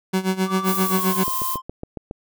30% pulse tone with tremolo, 188.3 Hz, F#3, 31 cents sharp, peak -14 dBFS, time 0.13-1.24 s, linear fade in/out 10 ms, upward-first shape sine, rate 7.6 Hz, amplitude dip 85%
triangle tone with pitch glide, 1166 to 1044.8 Hz, D6 to C6, -13 to -3 cents, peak -24 dBFS, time 0.45-1.62 s, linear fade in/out 50 ms, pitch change -190 cents, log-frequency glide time 0.82-1.2 s
violet noise, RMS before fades -26 dBFS, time 0.64-1.58 s, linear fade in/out 50 ms
click train, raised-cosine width 2 ms, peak -17 dBFS, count 7, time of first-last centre 1.28-2.111 s, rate 7.22 Hz
effects none

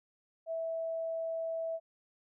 sine tone, 655 Hz, E5, 11 cents flat, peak -33 dBFS, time 0.46-1.8 s, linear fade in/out 50 ms, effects none

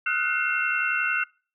sine tone cluster, 1279 / 1425 / 1496 / 2128 / 2710 Hz, D#6 / F6 / F#6 / C7 / E7, +47 / +34 / +19 / +29 / +47 cents, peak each -34 / -29 / -26 / -32 / -27 dBFS, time 0.06-1.24 s, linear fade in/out 5 ms, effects noise-tail reverb RT60 0.4 s tail -26 dB re dry

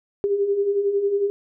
sine beating tone pair, 392.2 / 403.2 Hz, G4 / G4, +1 / +49 cents, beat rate 11 Hz, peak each -27 / -19 dBFS, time 0.24-1.3 s, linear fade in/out 0 ms, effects none

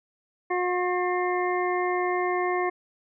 harmonic tone with a mistuned harmonic, 360.3 Hz, F#4, 46 cents flat, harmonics 1 / 2 / 3 / 5 / 6, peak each -26 / -29 / -30 / -35 / -34 dBFS, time 0.5-2.7 s, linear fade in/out 10 ms, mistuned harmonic 6, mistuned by -43 cents, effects none

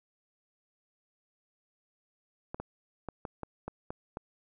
clicks, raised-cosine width 1 ms, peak -23 dBFS, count 8, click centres 2.545 / 2.6 / 3.087 / 3.252 / 3.433 / 3.68 / 3.905 / 4.171 s, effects none

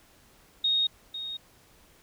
sine tone with echo, 3729 Hz, A#7, in tune, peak -22 dBFS, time 0.64-0.87 s, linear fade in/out 5 ms, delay 500 ms, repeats 1, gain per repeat -11 dB, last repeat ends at 1.37 s, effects pink hiss -59 dBFS RMS until 2.02 s

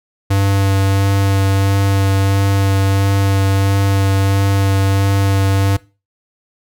square tone with vibrato, 98 Hz, G2, in tune, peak -12 dBFS, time 0.3-5.77 s, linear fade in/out 10 ms, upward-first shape sine, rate 1.5 Hz, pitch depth 11 cents each way, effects noise-tail reverb RT60 0.3 s tail -20 dB re dry

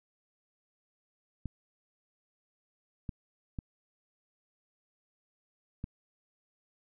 clicks, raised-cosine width 5 ms, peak -24 dBFS, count 4, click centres 1.457 / 3.092 / 3.588 / 5.841 s, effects none

